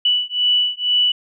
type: beating tone pair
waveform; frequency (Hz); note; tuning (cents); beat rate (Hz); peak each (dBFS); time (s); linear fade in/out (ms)
sine; 2960 / 2962.1; F#7 / F#7; 0 / +1; 2.1; -18; 0.05-1.12; 5
effects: none